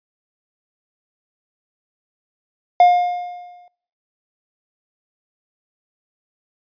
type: tone with exponential decay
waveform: triangle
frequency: 711 Hz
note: F5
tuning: 31 cents sharp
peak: -4 dBFS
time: 2.8-3.68 s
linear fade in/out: 2 ms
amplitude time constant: 190 ms
effects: noise-tail reverb RT60 0.9 s tail -25 dB re dry + resampled to 11025 Hz